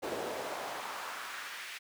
brown noise with high-pass filter sweep, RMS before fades -40 dBFS, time 0.02-1.79 s, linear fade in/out 20 ms, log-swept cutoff 400 to 2200 Hz, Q 1.6, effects none

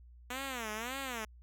5% pulse tone with vibrato, 241.3 Hz, B3, 40 cents flat, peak -26 dBFS, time 0.3-1.25 s, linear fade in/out 5 ms, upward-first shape sine, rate 1.8 Hz, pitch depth 220 cents each way, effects added 60 Hz sine -53 dBFS peak until 1.42 s

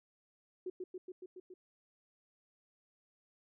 sine tone with echo, 367.1 Hz, F#4, 14 cents flat, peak -37 dBFS, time 0.66-0.7 s, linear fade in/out 5 ms, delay 140 ms, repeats 6, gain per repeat -2 dB, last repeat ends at 1.54 s, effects none

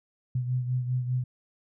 sine beating tone pair, 125.3 / 130.3 Hz, B2 / C3, +25 / -7 cents, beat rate 5 Hz, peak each -26 / -34 dBFS, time 0.35-1.24 s, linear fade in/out 5 ms, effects none

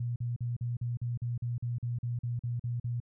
sine tone bursts, 120 Hz, B2, 49 cents flat, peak -30 dBFS, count 15, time 0-3.002 s, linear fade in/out 5 ms, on 160 ms, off 43 ms, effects none

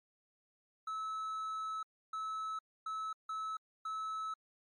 triangle tone bursts at uneven times, 1300 Hz, E6, 24 cents flat, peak -35 dBFS, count 5, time 0.87-1.83 / 2.13-2.59 / 2.86-3.13 / 3.29-3.57 / 3.85-4.34 s, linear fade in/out 5 ms, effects MP3 48 kbps

